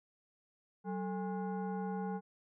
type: tone with frequency modulation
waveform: sine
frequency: 187.8 Hz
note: F#3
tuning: 26 cents sharp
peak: -35 dBFS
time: 0.84-2.21 s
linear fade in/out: 50 ms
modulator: 629 Hz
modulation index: 0.99
effects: none